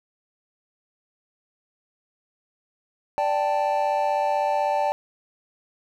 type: chord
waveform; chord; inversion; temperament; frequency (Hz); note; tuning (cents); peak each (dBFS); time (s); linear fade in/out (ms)
triangle; D suspended fourth; none; equal; 587.3 / 784 / 880; D5 / G5 / A5; 0 / 0 / 0; -23; 3.18-4.92; 0
effects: none